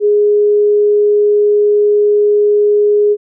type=tone; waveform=sine; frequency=415.2 Hz; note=G#4; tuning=in tune; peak=-7 dBFS; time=0-3.17 s; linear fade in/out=50 ms; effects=none